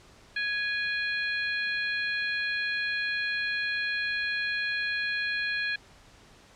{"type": "harmonic tone with a mistuned harmonic", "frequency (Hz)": 833, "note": "G#5", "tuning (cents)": 5, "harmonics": [2, 3, 4, 5], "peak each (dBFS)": [-29, -33, -40, -37], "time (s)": [0.36, 5.76], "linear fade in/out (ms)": 5, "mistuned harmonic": 3, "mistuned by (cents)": -26, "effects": ["pink hiss -55 dBFS RMS until 6.55 s", "low-pass 7000 Hz 12 dB/octave"]}